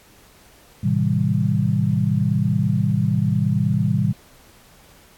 sine chord, A half-diminished seventh, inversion none, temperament equal with one note detuned, 110 / 130.81 / 159.66 / 196 Hz, A2 / C3 / Eb3 / G3, 0 / 0 / +45 / 0 cents, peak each -22 dBFS, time 0.83-4.13 s, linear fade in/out 10 ms, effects pink hiss -51 dBFS RMS until 5.17 s + AAC 64 kbps

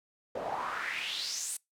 pink noise with band-pass filter sweep, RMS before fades -36 dBFS, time 0.35-1.57 s, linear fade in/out 5 ms, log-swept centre 540 to 9600 Hz, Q 4.3, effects noise-tail reverb RT60 0.2 s tail -25 dB re dry

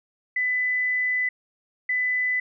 sine tone pair in turn, 2000 / 2000 Hz, B6 / B6, +21 / +21 cents, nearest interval unison, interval 0 cents, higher neither, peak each -21 dBFS, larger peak neither, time 0.36-1.29 / 1.89-2.4 s, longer first, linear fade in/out 5 ms, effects none

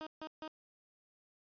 15% pulse tone bursts, 312.8 Hz, D#4, 9 cents sharp, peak -36 dBFS, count 3, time 0.01-0.478 s, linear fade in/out 0 ms, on 56 ms, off 150 ms, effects resampled to 11025 Hz

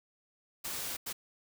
white noise bursts at uneven times, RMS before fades -38 dBFS, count 2, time 0.64-0.97 / 1.06-1.13 s, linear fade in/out 10 ms, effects none

